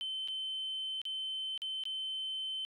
sine tone with dropouts, 3075 Hz, G7, 34 cents flat, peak -34 dBFS, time 0.01-2.65 s, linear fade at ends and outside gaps 0 ms, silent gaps 0.276-0.284 / 1.016-1.053 / 1.577-1.619 / 1.837-1.854 s, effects tanh soft clip ceiling -32 dBFS

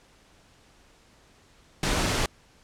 pink noise, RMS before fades -25 dBFS, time 1.83-2.26 s, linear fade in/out 2 ms, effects pink hiss -58 dBFS RMS until 2.63 s + low-pass 8000 Hz 12 dB/octave

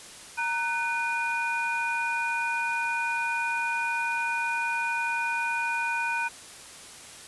sine tone cluster, 930 / 1498 / 2449 Hz, A#5 / F#6 / D#7, -4 / +21 / -28 cents, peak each -30 dBFS, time 0.37-6.29 s, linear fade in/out 20 ms, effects white hiss -45 dBFS RMS until 7.27 s + resampled to 24000 Hz

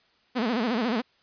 sawtooth tone with vibrato, 233.1 Hz, A#3, in tune, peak -20 dBFS, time 0.35-1.02 s, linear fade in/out 20 ms, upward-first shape sine, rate 14 Hz, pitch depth 170 cents each way, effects white hiss -64 dBFS RMS until 1.22 s + resampled to 11025 Hz

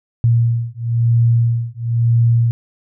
sine beating tone pair, 116.54 / 117.54 Hz, A#2 / A#2, 0 / +15 cents, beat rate 1 Hz, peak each -15 dBFS, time 0.24-2.51 s, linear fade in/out 0 ms, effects none

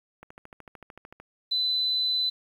click train, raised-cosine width 0.5 ms, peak -29 dBFS, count 14, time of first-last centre 0.23-1.2 s, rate 13.4 Hz
sine tone, 4011 Hz, B7, 26 cents sharp, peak -23 dBFS, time 1.51-2.3 s, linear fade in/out 10 ms
effects 9-bit

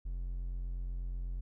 triangle tone, 44.1 Hz, F1, 18 cents sharp, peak -33 dBFS, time 0.05-1.41 s, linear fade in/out 10 ms, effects none

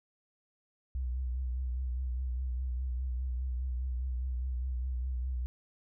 sine tone with vibrato, 63 Hz, B1, 35 cents sharp, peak -31 dBFS, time 0.95-5.46 s, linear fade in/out 0 ms, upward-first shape triangle, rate 4.9 Hz, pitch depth 70 cents each way, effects none

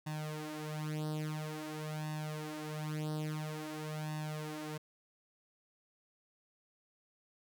sawtooth tone with flanger, 153.6 Hz, D#3, 22 cents flat, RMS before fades -40 dBFS, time 0.06-4.78 s, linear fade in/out 10 ms, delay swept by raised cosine 1.1 to 6.3 ms, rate 0.49 Hz, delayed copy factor +0.8, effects none

